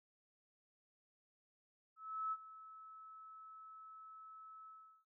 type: tone with ADSR envelope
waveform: sine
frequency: 1300 Hz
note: E6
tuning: 24 cents flat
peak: -36 dBFS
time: 1.96-5.05 s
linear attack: 360 ms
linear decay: 45 ms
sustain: -17 dB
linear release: 380 ms
effects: none